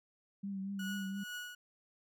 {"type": "tone with vibrato", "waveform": "sine", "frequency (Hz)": 195.6, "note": "G3", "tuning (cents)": -4, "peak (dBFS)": -37, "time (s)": [0.43, 1.24], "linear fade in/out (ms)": 10, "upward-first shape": "triangle", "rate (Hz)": 4.3, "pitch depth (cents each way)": 44}
{"type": "tone with tremolo", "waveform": "30% pulse", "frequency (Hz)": 1461, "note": "F#6", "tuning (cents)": -22, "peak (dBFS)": -37, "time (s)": [0.79, 1.55], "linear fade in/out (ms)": 5, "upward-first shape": "triangle", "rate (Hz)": 2.2, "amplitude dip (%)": 80}
{"effects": []}